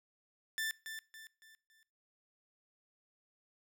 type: tone with echo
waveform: sawtooth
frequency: 1771 Hz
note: A6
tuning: 11 cents sharp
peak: -31 dBFS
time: 0.58-0.71 s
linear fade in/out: 0 ms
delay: 280 ms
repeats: 4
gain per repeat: -8 dB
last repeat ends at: 1.83 s
effects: noise-tail reverb RT60 0.4 s tail -22 dB re dry